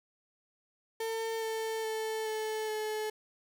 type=tone with pitch steps; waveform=35% pulse; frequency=449.6 / 444.7 / 439.8 / 435 / 430.3 Hz; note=A4 / A4 / A4 / A4 / A4; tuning=+37 / +18 / -1 / -20 / -39 cents; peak=-31 dBFS; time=1-3.1 s; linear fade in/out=5 ms; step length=420 ms; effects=none